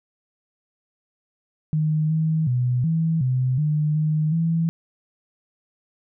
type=tone with pitch steps; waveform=sine; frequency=154.7 / 158.7 / 124.5 / 162.5 / 128.4 / 151.4 / 154.3 / 164.8 Hz; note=D#3 / D#3 / B2 / E3 / C3 / D#3 / D#3 / E3; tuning=-10 / +35 / +14 / -24 / -32 / -47 / -14 / 0 cents; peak=-18 dBFS; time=1.73-4.69 s; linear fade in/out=0 ms; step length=370 ms; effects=none